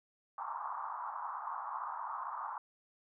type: band-pass noise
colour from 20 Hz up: pink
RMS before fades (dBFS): -41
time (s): 0.38-2.58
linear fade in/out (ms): 2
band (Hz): 870 to 1200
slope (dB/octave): 48
effects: none